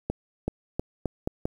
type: accelerating click train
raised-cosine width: 2 ms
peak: -13 dBFS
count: 6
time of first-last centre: 0.1-1.455 s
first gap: 380 ms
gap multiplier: 0.83
effects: 8-bit